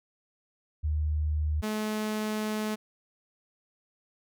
sine / sawtooth tone pair in turn, 76.2 / 214.5 Hz, D#2 / A3, -36 / -44 cents, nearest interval octave + tritone, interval 1792 cents, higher second, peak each -25 dBFS, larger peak neither, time 0.83-1.62 / 1.62-2.76 s, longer second, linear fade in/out 20 ms, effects none

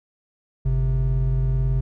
triangle tone pair together, 49.98 / 131.6 Hz, G1 / C3, +34 / +10 cents, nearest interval octave + perfect fourth, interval 1676 cents, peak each -19 dBFS, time 0.65-1.81 s, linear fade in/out 10 ms, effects none

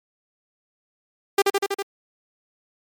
sawtooth tone with echo, 397.4 Hz, G4, 24 cents sharp, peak -10 dBFS, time 1.38-1.42 s, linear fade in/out 5 ms, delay 81 ms, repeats 5, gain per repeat -2 dB, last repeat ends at 1.825 s, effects MP3 96 kbps

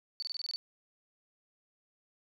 sine tone bursts, 4500 Hz, C#8, 25 cents sharp, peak -34 dBFS, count 8, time 0.2-0.56 s, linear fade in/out 0 ms, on 24 ms, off 24 ms, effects none

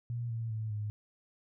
sine tone with pitch steps, 118.9 / 114.19 / 109.66 / 105.32 Hz, A#2 / A#2 / A2 / G#2, +35 / -35 / -5 / +25 cents, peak -33 dBFS, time 0.1-0.9 s, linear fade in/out 0 ms, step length 200 ms, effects none

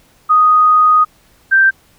sine tone pair in turn, 1244.5 / 1568 Hz, D#6 / G6, 0 / 0 cents, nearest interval major third, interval 400 cents, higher second, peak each -6 dBFS, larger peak neither, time 0.29-1.05 / 1.51-1.71 s, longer first, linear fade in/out 20 ms, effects pink hiss -51 dBFS RMS until 1.98 s

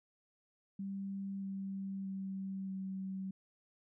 sine tone with pitch steps, 196 / 194.31 / 192.63 / 190.97 Hz, G3 / G3 / G3 / G3, 0 / -15 / -30 / -45 cents, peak -38 dBFS, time 0.79-3.31 s, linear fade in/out 5 ms, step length 630 ms, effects none

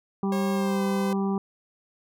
harmonic tone, 196 Hz, G3, in tune, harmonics 1 / 2 / 4 / 5 / 6, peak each -24 / -30 / -36 / -38 / -40 dBFS, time 0.23-1.38 s, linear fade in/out 2 ms
sawtooth tone with pitch glide, 542 to 511.6 Hz, C#5 to C5, -39 to -39 cents, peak -28 dBFS, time 0.32-1.13 s, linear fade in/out 2 ms, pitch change -100 cents, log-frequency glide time 0.53-0.83 s
effects none

